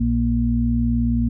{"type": "harmonic tone", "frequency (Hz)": 58.9, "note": "A#1", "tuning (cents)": 19, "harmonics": [1, 2, 4], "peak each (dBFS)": [-21, -24, -19], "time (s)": [0, 1.29], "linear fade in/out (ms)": 10, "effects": []}